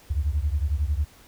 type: beating tone pair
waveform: sine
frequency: 69.3 / 80.3 Hz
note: C#2 / E2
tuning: 0 / -45 cents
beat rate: 11 Hz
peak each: -23 / -25 dBFS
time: 0.1-1.05 s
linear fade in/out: 10 ms
effects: tanh soft clip ceiling -15 dBFS + pink hiss -53 dBFS RMS until 1.27 s